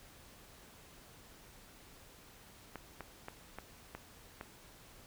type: clicks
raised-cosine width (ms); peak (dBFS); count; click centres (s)
0.5; -28; 6; 2.757 / 3.007 / 3.284 / 3.586 / 3.95 / 4.411
effects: pink hiss -58 dBFS RMS until 5.06 s